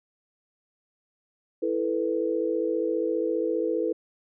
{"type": "chord", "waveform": "sine", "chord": "E suspended fourth", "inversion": "none", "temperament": "just", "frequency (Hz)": [329.6, 439.5, 494.4], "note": ["E4", "A4", "B4"], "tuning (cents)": [0, -2, 2], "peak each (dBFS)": -28, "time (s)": [1.62, 3.93], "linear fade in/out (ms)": 10, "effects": []}